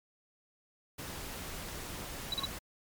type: noise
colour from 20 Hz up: pink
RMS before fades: -42 dBFS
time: 0.98-2.59 s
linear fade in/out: 10 ms
type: tone with exponential growth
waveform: sine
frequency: 1092 Hz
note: C#6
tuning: 26 cents flat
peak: -35 dBFS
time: 2.31-2.44 s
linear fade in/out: 2 ms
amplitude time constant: 27 ms
type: tone bursts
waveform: sine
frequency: 3929 Hz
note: B7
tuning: 10 cents flat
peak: -30 dBFS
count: 3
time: 2.32-2.454 s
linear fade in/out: 2 ms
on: 20 ms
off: 37 ms
effects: MP3 96 kbps